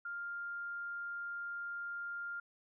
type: tone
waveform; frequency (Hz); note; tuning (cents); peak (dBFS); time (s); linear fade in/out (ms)
sine; 1400; F6; +4; -39; 0.05-2.4; 5
effects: none